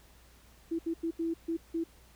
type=tone bursts at uneven times; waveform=sine; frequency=330.6 Hz; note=E4; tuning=5 cents sharp; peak=-29 dBFS; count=6; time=0.71-0.79 / 0.86-0.94 / 1.03-1.11 / 1.19-1.34 / 1.48-1.57 / 1.74-1.84 s; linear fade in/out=10 ms; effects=added 59 Hz sine -59 dBFS peak until 2.15 s + pink hiss -61 dBFS RMS until 2.15 s